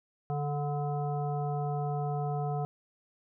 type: harmonic tone with a mistuned harmonic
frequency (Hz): 145.9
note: D3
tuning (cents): -11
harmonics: 1 / 3 / 5 / 7 / 9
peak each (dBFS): -31 / -38 / -35 / -48 / -47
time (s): 0.3-2.65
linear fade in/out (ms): 0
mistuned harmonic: 9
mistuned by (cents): -34
effects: none